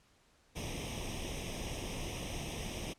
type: noise with comb filter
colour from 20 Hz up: pink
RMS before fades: -40 dBFS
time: 0.55-2.94 s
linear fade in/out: 20 ms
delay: 0.34 ms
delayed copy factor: +0.8
effects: pink hiss -68 dBFS RMS until 2.98 s + low-pass 9000 Hz 12 dB/octave